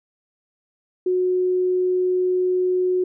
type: tone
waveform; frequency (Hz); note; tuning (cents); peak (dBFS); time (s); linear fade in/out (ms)
sine; 365.8; F#4; -20; -17; 1.06-3.04; 5
effects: none